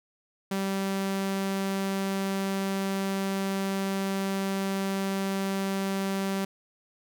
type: tone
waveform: sawtooth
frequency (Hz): 194.4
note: G3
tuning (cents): -14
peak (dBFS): -23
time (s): 0.51-6.45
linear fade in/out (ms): 5
effects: none